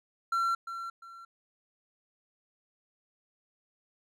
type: tone with echo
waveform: triangle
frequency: 1359 Hz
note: F6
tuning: 48 cents flat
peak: -24 dBFS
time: 0.32-0.55 s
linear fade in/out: 5 ms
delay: 350 ms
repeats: 2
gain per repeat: -10 dB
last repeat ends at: 1.25 s
effects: none